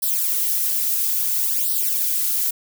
violet noise with flanger, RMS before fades -21 dBFS, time 0.02-2.51 s, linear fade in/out 10 ms, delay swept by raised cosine 0.21 to 3.81 ms, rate 0.59 Hz, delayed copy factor +1, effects none

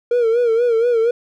triangle tone with vibrato, 467.7 Hz, A#4, 6 cents sharp, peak -10 dBFS, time 0.11-1.11 s, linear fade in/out 5 ms, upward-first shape sine, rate 4.2 Hz, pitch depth 82 cents each way, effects tanh soft clip ceiling -7 dBFS

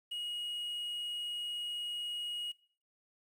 triangle tone with quantisation, 2891 Hz, F#7, 41 cents flat, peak -35 dBFS, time 0.11-2.52 s, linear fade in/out 10 ms, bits 10, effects noise-tail reverb RT60 0.5 s tail -20 dB re dry

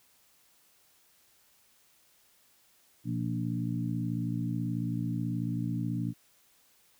harmonic tone with a mistuned harmonic, 58.4 Hz, A#1, 4 cents sharp, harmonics 2 / 3 / 4 / 5, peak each -33 / -35 / -36 / -37 dBFS, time 3.04-6.14 s, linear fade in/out 50 ms, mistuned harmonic 2, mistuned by +67 cents, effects white hiss -65 dBFS RMS until 6.99 s

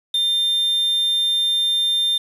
triangle tone, 3600 Hz, A7, 39 cents sharp, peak -15 dBFS, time 0.14-2.18 s, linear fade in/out 5 ms, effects resampled to 32000 Hz + 7-bit

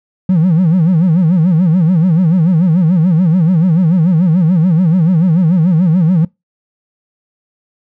triangle tone with vibrato, 171.6 Hz, F3, 30 cents flat, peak -4 dBFS, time 0.29-6.25 s, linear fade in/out 5 ms, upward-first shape sine, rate 6.9 Hz, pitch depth 180 cents each way, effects noise-tail reverb RT60 0.2 s tail -26 dB re dry + tanh soft clip ceiling -2 dBFS

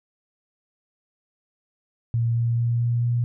sine tone with pitch steps, 116.54 / 117.35 / 118.17 / 118.99 / 119.82 Hz, A#2 / A#2 / A#2 / A#2 / A#2, 0 / +12 / +24 / +36 / +48 cents, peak -19 dBFS, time 2.14-3.24 s, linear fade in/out 0 ms, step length 220 ms, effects none

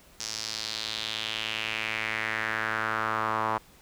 sawtooth tone with band-pass filter sweep, 110 Hz, A2, in tune, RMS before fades -31 dBFS, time 0.2-3.58 s, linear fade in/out 5 ms, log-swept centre 5700 to 1000 Hz, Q 3.2, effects pink hiss -56 dBFS RMS until 3.81 s

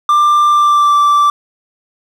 triangle tone with pitch glide, 1187 to 1168.6 Hz, D6 to D6, +18 to -9 cents, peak -5 dBFS, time 0.09-1.3 s, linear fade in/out 2 ms, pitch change -27 cents, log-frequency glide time 0.48-0.95 s, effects 7-bit

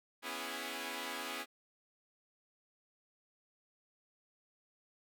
5% pulse chord, C# minor seventh, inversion third, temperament equal with one note detuned, 246.9 / 277.2 / 329.6 / 411.2 Hz, B3 / C#4 / E4 / G#4, 0 / 0 / 0 / -17 cents, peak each -34 dBFS, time 0.22-1.46 s, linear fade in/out 50 ms, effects none

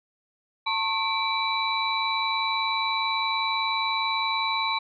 sine tone cluster, 897 / 1086 / 2320 / 3945 Hz, A5 / C#6 / D7 / B7, +33 / -36 / -22 / -3 cents, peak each -29 dBFS, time 0.66-4.79 s, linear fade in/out 10 ms, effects none

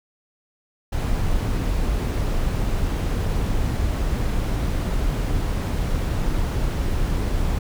brown noise, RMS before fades -22 dBFS, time 0.92-7.59 s, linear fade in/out 10 ms, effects none

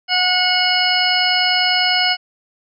harmonic tone, 730 Hz, F#5, 24 cents flat, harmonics 1 / 2 / 3 / 4 / 6 / 7, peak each -21 / -22 / -21 / -19 / -22 / -20 dBFS, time 0.08-2.17 s, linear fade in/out 50 ms, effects none

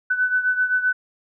sine beating tone pair, 1500 / 1507.7 Hz, F#6 / F#6, +23 / +32 cents, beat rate 7.7 Hz, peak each -19 / -24 dBFS, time 0.1-0.93 s, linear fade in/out 10 ms, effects none

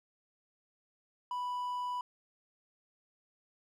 triangle tone, 987.8 Hz, B5, in tune, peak -32 dBFS, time 1.31-2.01 s, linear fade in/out 2 ms, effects none

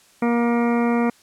harmonic tone with a mistuned harmonic, 236.5 Hz, A#3, 25 cents sharp, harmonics 1 / 2 / 3 / 4 / 5 / 6 / 8 / 9 / 10, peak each -18 / -24 / -28 / -30 / -32 / -34 / -36 / -37 / -38 dBFS, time 0.22-1.1 s, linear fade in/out 5 ms, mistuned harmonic 9, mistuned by +25 cents, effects white hiss -54 dBFS RMS until 1.22 s + low-pass 10000 Hz 12 dB/octave

